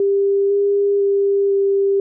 sine tone with pitch steps, 397.2 / 402.4 / 398.2 / 395.2 Hz, G4 / G4 / G4 / G4, +23 / +45 / +27 / +14 cents, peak -13 dBFS, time 0-2 s, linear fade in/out 2 ms, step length 500 ms, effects none

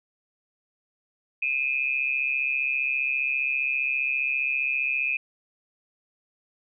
sine tone pair together, 2439 / 2574 Hz, D#7 / E7, -35 / -42 cents, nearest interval minor second, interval 93 cents, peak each -26 / -26 dBFS, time 1.42-5.17 s, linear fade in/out 5 ms, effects none

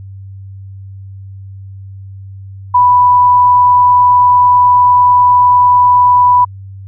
sine tone, 987.8 Hz, B5, in tune, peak -4 dBFS, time 2.74-6.45 s, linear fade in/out 10 ms, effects added 97 Hz sine -27 dBFS peak until 6.87 s

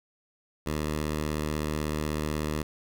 10% pulse tone, 76.2 Hz, D#2, 36 cents flat, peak -20 dBFS, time 0.66-2.63 s, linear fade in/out 5 ms, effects none

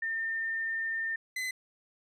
sine / 40% pulse tone pair in turn, 1808 / 2029 Hz, A6 / B6, +47 / +46 cents, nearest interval major second, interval 199 cents, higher second, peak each -30 / -31 dBFS, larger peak first, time 0.02-1.16 / 1.36-1.51 s, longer first, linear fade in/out 5 ms, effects low-pass 12000 Hz 12 dB/octave

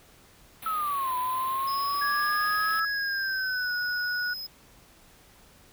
white band-stop noise, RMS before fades -41 dBFS, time 0.62-2.8 s, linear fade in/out 5 ms, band 4200 to 9600 Hz, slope 96 dB/octave
sine exponential two-way sweep, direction down then up, 1318 to 997 to 1318 Hz, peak -26 dBFS, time 0.66-2.85 s, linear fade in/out 2 ms, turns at 1.17 s
square tone, 5090 Hz, D#8, 39 cents sharp, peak -35 dBFS, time 1.67-4.47 s, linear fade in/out 10 ms
sine tone with pitch glide, 1661.2 to 1463 Hz, G#6 to F#6, 0 to -20 cents, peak -27 dBFS, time 2.01-4.34 s, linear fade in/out 10 ms, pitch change -220 cents, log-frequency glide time 2.92-3.73 s
effects pink hiss -56 dBFS RMS until 5.72 s

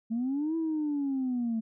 sine linear two-way sweep, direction up then down, 220 to 329.6 to 220 Hz, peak -26 dBFS, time 0.1-1.61 s, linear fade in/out 20 ms, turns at 0.56 s, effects tanh soft clip ceiling -24 dBFS

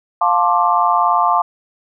sine chord, D minor seventh, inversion first, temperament just, 704.8 / 881 / 1057.2 / 1174.7 Hz, F5 / A5 / C6 / D6, +16 / +2 / +18 / 0 cents, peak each -17 dBFS, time 0.21-1.42 s, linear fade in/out 5 ms, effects none

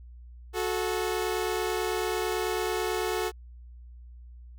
sawtooth tone pair together, 366.4 / 435.5 Hz, F#4 / A4, -17 / -18 cents, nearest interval minor third, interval 299 cents, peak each -26 dBFS, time 0.53-3.32 s, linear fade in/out 50 ms, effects added 60 Hz sine -44 dBFS peak until 4.58 s

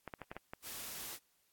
clicks, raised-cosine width 0.5 ms, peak -28 dBFS, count 6, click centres 0.077 / 0.138 / 0.217 / 0.315 / 0.366 / 0.535 s
white noise, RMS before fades -45 dBFS, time 0.62-1.19 s, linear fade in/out 50 ms
effects white hiss -75 dBFS RMS until 1.52 s + AAC 64 kbps

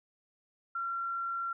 sine tone, 1368 Hz, F6, 36 cents flat, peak -32 dBFS, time 0.75-1.53 s, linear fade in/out 5 ms, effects none

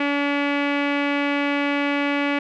sawtooth tone with low-pass filter, 285.5 Hz, D4, 49 cents flat, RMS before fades -22 dBFS, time 0-2.39 s, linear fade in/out 5 ms, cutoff 2400 Hz, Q 3.2, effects none

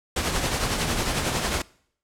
pink noise with tremolo, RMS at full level -23 dBFS, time 0.16-1.62 s, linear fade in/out 5 ms, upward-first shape triangle, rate 11 Hz, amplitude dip 50%, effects noise-tail reverb RT60 0.6 s tail -22 dB re dry + low-pass 10000 Hz 12 dB/octave

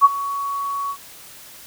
sine tone with ADSR envelope, 1120 Hz, C#6, 18 cents sharp, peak -4 dBFS, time 0.01-0.97 s, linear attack 37 ms, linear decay 29 ms, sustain -18 dB, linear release 72 ms, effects white hiss -42 dBFS RMS until 1.66 s

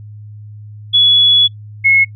sine tone pair in turn, 3392 / 2176 Hz, G#7 / C#7, +36 / -33 cents, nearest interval minor sixth, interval 769 cents, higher first, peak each -6 dBFS, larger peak neither, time 0.93-1.48 / 1.84-2.05 s, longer first, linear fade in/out 20 ms, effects noise-tail reverb RT60 0.1 s tail -21 dB re dry + added 105 Hz sine -30 dBFS peak until 2.15 s

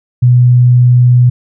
sine tone, 123.47 Hz, B2, in tune, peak -3 dBFS, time 0.22-1.3 s, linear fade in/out 10 ms, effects none

